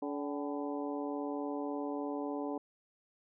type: harmonic tone with a mistuned harmonic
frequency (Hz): 143.6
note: D3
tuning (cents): -39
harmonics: 2 / 3 / 4 / 5 / 6 / 7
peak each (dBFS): -37 / -41 / -43 / -45 / -47 / -48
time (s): 0.02-2.58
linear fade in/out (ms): 5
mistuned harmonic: 5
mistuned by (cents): +100
effects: none